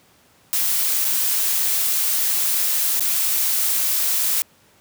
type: noise with dropouts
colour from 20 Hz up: blue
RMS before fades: -20 dBFS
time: 0.53-4.42 s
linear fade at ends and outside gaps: 0 ms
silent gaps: 1.046-1.05 / 2.996-3.006 s
effects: pink hiss -55 dBFS RMS until 4.8 s + high-pass 100 Hz 12 dB/octave